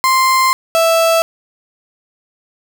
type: tone pair in turn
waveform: 35% pulse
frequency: 1046.5 / 659.3 Hz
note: C6 / E5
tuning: 0 / 0 cents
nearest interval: minor sixth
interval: 800 cents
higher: first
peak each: -8 dBFS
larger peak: neither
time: 0.04-0.53 / 0.75-1.22 s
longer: first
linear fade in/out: 0 ms
effects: none